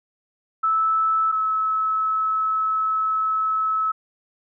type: tone pair in turn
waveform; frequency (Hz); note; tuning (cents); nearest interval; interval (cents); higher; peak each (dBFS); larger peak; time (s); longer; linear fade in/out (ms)
sine; 1310 / 1297.2; E6 / E6; -11 / -28; unison; 17; first; -17 / -19; first; 0.63-1.32 / 1.32-3.92; second; 10
effects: none